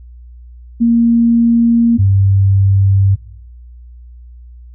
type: tone pair in turn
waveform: sine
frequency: 233.1 / 97.78 Hz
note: A#3 / G2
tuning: 0 / -4 cents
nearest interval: octave + minor third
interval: 1504 cents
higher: first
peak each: -7 dBFS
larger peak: neither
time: 0.8-1.98 / 1.98-3.16 s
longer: neither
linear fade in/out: 20 ms
effects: noise-tail reverb RT60 0.6 s tail -19 dB re dry + added 60 Hz sine -33 dBFS peak until 4.74 s